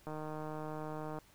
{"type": "click train", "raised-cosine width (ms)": 1, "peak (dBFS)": -29, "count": 173, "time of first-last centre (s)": [0.07, 1.187], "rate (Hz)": 154, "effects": ["pink hiss -64 dBFS RMS until 1.34 s"]}